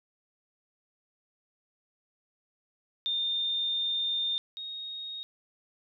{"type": "tone pair in turn", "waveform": "sine", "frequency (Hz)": [3622, 3737], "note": ["A7", "A#7"], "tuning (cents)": [49, 4], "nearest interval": "minor second", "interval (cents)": 55, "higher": "second", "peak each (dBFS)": [-27, -36], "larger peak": "first", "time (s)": [[3.06, 4.38], [4.57, 5.23]], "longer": "first", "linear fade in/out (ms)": 0, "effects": []}